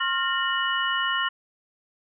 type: tone cluster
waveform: sine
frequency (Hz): 1069 / 1395 / 1833 / 2940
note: C6 / F6 / A#6 / F#7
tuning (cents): +37 / -2 / -30 / -12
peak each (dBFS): -28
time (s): 0-1.29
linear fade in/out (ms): 10
effects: none